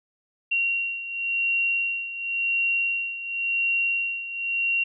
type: beating tone pair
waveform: sine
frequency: 2750 / 2750.93 Hz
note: F7 / F7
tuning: -27 / -27 cents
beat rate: 0.93 Hz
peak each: -29 / -24 dBFS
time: 0.51-4.84 s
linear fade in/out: 10 ms
effects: none